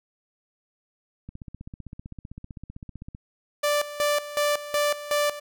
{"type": "click train", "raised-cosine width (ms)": 5, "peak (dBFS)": -26, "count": 30, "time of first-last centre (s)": [1.29, 3.149], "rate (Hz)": 15.6}
{"type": "tone with tremolo", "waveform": "sawtooth", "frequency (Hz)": 587.3, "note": "D5", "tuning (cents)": 0, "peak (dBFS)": -17, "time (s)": [3.63, 5.4], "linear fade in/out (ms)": 10, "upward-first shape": "square", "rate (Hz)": 2.7, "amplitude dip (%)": 80}
{"effects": []}